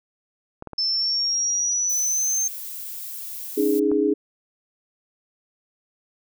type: clicks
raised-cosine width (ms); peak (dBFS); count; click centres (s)
1; -21; 4; 0.624 / 0.673 / 0.733 / 3.916
type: exponential sweep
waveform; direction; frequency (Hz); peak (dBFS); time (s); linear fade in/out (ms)
sine; up; 5274 to 6360; -20; 0.78-2.48; 5
type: noise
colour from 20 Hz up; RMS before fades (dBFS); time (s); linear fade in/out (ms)
violet; -34; 1.89-3.8; 10
type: chord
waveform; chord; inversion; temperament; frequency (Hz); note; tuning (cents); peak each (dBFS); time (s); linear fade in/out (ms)
sine; C# suspended second; none; equal with one note detuned; 280.4 / 311.1 / 415.3; C#4 / D#4 / G#4; +20 / 0 / 0; -24 / -22 / -20; 3.57-4.14; 10
effects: none